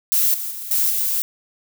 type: noise with level steps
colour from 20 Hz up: violet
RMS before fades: -17 / -27 / -31 / -18 / -21 dBFS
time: 0.12-1.22 s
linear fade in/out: 0 ms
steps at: 0.34 / 0.51 / 0.71 / 0.9 s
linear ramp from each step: 2 ms
effects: none